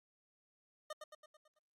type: tone with echo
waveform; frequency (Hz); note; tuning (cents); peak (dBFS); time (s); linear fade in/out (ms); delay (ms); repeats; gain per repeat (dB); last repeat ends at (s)
25% pulse; 611; D#5; -32; -38; 0.9-0.93; 5; 110; 6; -5; 1.59
effects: low-pass 11000 Hz 12 dB/octave + Opus 48 kbps